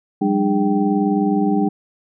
sine tone cluster, 182 / 201.7 / 300.6 / 407.7 / 776 Hz, F#3 / G3 / D4 / G#4 / G5, -28 / +50 / +40 / -32 / -18 cents, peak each -26 / -18 / -19 / -24 / -24 dBFS, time 0.21-1.69 s, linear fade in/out 10 ms, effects none

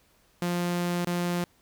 sawtooth tone with dropouts, 175.3 Hz, F3, 7 cents sharp, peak -22 dBFS, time 0.42-1.44 s, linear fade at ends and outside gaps 2 ms, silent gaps 1.047-1.071 s, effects pink hiss -64 dBFS RMS until 1.61 s

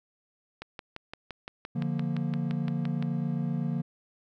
click train, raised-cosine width 0.3 ms, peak -22 dBFS, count 15, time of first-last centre 0.62-3.025 s, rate 5.82 Hz
triangle chord, Bb major, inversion first, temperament equal, 146.83 / 174.61 / 233.1 Hz, D3 / F3 / Bb3, 0 / 0 / 0 cents, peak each -29 / -30 / -31 dBFS, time 1.75-3.82 s, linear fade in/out 10 ms
effects none

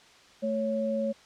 sine tone pair together, 220 / 554.4 Hz, A3 / C#5, 0 / 0 cents, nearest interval octave + major third, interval 1600 cents, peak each -30 / -28 dBFS, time 0.42-1.13 s, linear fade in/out 20 ms, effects white hiss -55 dBFS RMS until 1.25 s + low-pass 5000 Hz 12 dB/octave

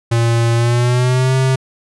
square tone with pitch glide, 116.54 to 131.57 Hz, A#2 to C3, 0 to +10 cents, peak -12 dBFS, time 0.11-1.56 s, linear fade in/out 10 ms, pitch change +210 cents, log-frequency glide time 0.55-1.35 s, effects resampled to 24000 Hz

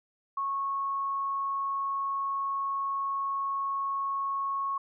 sine tone, 1100 Hz, C#6, 14 cents flat, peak -28 dBFS, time 0.37-4.78 s, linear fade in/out 5 ms, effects none

